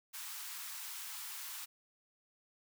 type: high-pass noise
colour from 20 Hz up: white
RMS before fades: -45 dBFS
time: 0.13-1.66 s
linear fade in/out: 20 ms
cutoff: 860 Hz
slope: 48 dB/octave
effects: none